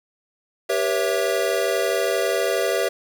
square chord, C# half-diminished seventh, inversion second, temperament equal with one note detuned, 392 / 482 / 554.4 / 659.3 Hz, G4 / B4 / C#5 / E5, 0 / -42 / 0 / 0 cents, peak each -26 dBFS, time 0.69-2.89 s, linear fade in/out 10 ms, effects 9-bit

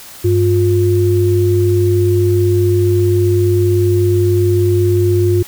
sine tone pair together, 99.26 / 354.4 Hz, G2 / F4, +22 / +25 cents, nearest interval octave + minor seventh, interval 2203 cents, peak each -12 dBFS, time 0.24-5.43 s, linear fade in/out 10 ms, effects white hiss -35 dBFS RMS until 5.47 s

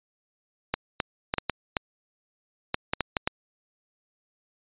clicks, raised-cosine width 0.3 ms, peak -8 dBFS, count 11, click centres 0.74 / 1.002 / 1.339 / 1.383 / 1.497 / 1.768 / 2.744 / 2.935 / 3.007 / 3.168 / 3.275 s, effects resampled to 8000 Hz

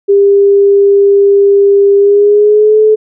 sine tone with pitch glide, 400 to 431.2 Hz, G4 to A4, +35 to -35 cents, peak -3 dBFS, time 0.08-2.96 s, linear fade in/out 20 ms, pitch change +130 cents, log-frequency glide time 1.97-2.79 s, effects none

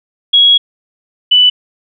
sine tone pair in turn, 3322 / 2981 Hz, G#7 / F#7, 0 / +12 cents, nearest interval major second, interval 188 cents, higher first, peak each -4 dBFS, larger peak neither, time 0.33-0.58 / 1.31-1.5 s, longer first, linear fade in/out 10 ms, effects none

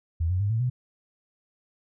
sine tone with pitch steps, 82.5 / 91.54 / 101.57 / 112.7 / 125.05 Hz, E2 / F#2 / G#2 / A2 / B2, +2 / -18 / -38 / +42 / +22 cents, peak -22 dBFS, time 0.2-0.7 s, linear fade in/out 10 ms, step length 100 ms, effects none

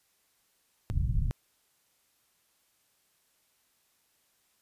pink low-pass noise, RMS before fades -28 dBFS, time 0.9-1.31 s, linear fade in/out 0 ms, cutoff 130 Hz, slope 24 dB/octave, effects white hiss -71 dBFS RMS until 4.61 s + resampled to 32000 Hz

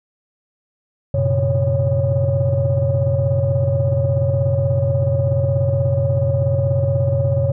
sine tone cluster, 94.3 / 118.7 / 135.2 / 554 Hz, F#2 / A#2 / C#3 / C#5, +33 / +32 / -43 / -1 cents, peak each -19 dBFS, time 1.14-7.52 s, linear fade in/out 5 ms, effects tanh soft clip ceiling -8 dBFS

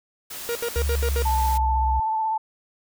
white noise, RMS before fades -35 dBFS, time 0.3-1.58 s, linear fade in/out 10 ms
45% pulse tone bursts, 471.7 Hz, A#4, 20 cents sharp, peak -24 dBFS, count 6, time 0.49-1.222 s, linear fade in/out 0 ms, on 62 ms, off 72 ms
sine tone with pitch glide, 71 to 65.48 Hz, C#2 to C2, +42 to +2 cents, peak -21 dBFS, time 0.76-2 s, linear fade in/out 5 ms, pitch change -140 cents, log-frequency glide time 0.87-1.57 s
sine tone with vibrato, 880 Hz, A5, in tune, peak -21 dBFS, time 1.25-2.38 s, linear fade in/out 10 ms, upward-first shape sine, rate 16 Hz, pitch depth 22 cents each way
effects none

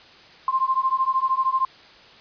sine beating tone pair, 1046.5 / 1059.5 Hz, C6 / C6, 0 / +21 cents, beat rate 13 Hz, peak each -22 dBFS, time 0.48-1.65 s, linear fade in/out 2 ms, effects white hiss -48 dBFS RMS until 2.2 s + resampled to 11025 Hz

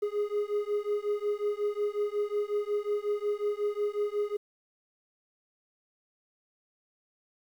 triangle beating tone pair, 411.8 / 417.3 Hz, G#4 / G#4, -15 / +8 cents, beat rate 5.5 Hz, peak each -29 dBFS, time 0.02-4.37 s, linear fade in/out 10 ms, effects 10-bit

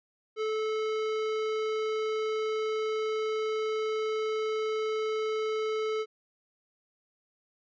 sine tone with hard clipping, 435 Hz, A4, 20 cents flat, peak -30 dBFS, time 0.36-6.06 s, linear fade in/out 50 ms, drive 16 dB, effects resampled to 16000 Hz

